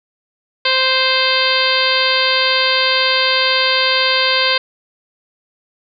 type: harmonic tone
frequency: 522 Hz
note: C5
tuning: 4 cents flat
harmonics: 1 / 2 / 3 / 4 / 5 / 6 / 7 / 8 / 9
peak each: -21 / -21 / -21 / -21 / -21 / -21 / -21 / -21 / -21 dBFS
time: 0.65-4.58 s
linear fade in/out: 5 ms
effects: none